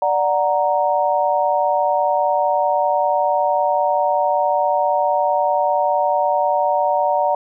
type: chord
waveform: sine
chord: D augmented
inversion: none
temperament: equal with one note detuned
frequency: 587.3 / 737.9 / 932.3 Hz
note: D5 / F#5 / A#5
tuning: 0 / -5 / 0 cents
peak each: -19 dBFS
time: 0.02-7.35 s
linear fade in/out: 2 ms
effects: none